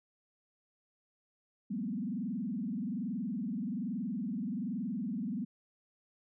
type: tone with frequency modulation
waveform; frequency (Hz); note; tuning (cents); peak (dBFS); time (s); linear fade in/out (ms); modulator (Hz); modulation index
sine; 219.6; A3; -3; -33; 1.7-5.45; 10; 21.2; 1.8
effects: none